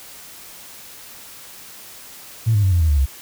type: tone with pitch steps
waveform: sine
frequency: 112.8 / 103.44 / 94.85 / 86.98 / 79.76 / 73.14 / 67.07 Hz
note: A2 / G#2 / F#2 / F2 / D#2 / D2 / C2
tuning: +44 / -6 / +43 / -6 / +43 / -7 / +43 cents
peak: -12 dBFS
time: 2.46-3.062 s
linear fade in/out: 20 ms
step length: 86 ms
effects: tanh soft clip ceiling -8 dBFS + white hiss -40 dBFS RMS until 3.21 s